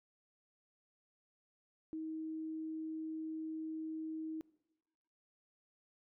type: tone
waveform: sine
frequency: 317 Hz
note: D#4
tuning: 32 cents sharp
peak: -39 dBFS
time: 1.93-4.41 s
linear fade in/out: 0 ms
effects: noise-tail reverb RT60 1.0 s tail -21 dB re dry